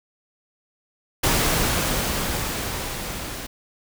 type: noise with level ramp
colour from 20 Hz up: pink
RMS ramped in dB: -19 to -33 dBFS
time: 1.23-3.47 s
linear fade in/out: 10 ms
effects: none